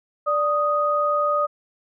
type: tone pair together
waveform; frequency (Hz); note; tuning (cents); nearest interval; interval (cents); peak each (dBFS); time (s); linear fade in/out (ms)
sine; 587.3 / 1244.4; D5 / D#6; 0 / 0; octave + minor second; 1300; -22 / -20; 0.26-1.47; 20
effects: none